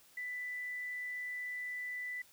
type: tone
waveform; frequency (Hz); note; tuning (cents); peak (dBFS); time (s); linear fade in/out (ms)
sine; 1986; B6; +9; -38; 0.17-2.22; 5
effects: white hiss -63 dBFS RMS until 2.32 s